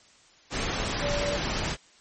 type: tone in noise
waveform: sine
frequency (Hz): 578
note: D5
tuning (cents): -28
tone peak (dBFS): -28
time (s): 1-1.4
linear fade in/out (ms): 50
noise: pink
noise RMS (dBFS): -29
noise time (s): 0.5-1.77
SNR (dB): -2
effects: white hiss -57 dBFS RMS until 2 s + MP3 32 kbps